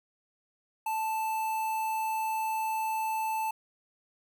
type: tone with notch filter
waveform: square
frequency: 880 Hz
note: A5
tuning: in tune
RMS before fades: -31 dBFS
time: 0.86-3.51 s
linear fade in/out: 5 ms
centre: 4900 Hz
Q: 0.91
effects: none